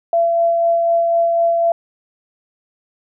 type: tone with tremolo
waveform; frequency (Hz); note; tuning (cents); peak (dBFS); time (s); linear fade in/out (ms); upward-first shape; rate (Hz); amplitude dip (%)
sine; 676; E5; +43; -11; 0.13-1.72; 2; sine; 4; 25
effects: none